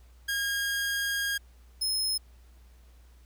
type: tone pair in turn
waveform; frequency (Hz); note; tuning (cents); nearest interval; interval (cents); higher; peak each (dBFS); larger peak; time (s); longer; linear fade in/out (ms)
sawtooth; 1627 / 5165; G#6 / E8; -36 / -36; octave + minor sixth; 2000; second; -24; neither; 0.28-1.38 / 1.81-2.18; first; 10
effects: added 60 Hz sine -52 dBFS peak until 3.25 s + pink hiss -65 dBFS RMS until 3.25 s